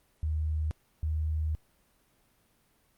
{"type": "tone pair in turn", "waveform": "sine", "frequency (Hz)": [77.5, 77.82], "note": ["D#2", "D#2"], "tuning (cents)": [-6, 1], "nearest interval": "unison", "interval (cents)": 7, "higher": "second", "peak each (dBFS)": -27, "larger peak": "neither", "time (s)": [[0.23, 0.71], [1.03, 1.55]], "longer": "second", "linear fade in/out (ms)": 0, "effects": ["pink hiss -68 dBFS RMS until 2.97 s", "Opus 32 kbps"]}